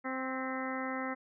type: harmonic tone with a mistuned harmonic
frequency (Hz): 261.8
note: C4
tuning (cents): +1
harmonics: 1 / 2 / 3 / 4 / 5 / 6 / 7 / 8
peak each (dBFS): -38 / -41 / -43 / -44 / -42 / -47 / -44 / -44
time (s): 0.04-1.15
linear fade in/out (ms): 20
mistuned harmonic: 8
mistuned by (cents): -49
effects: none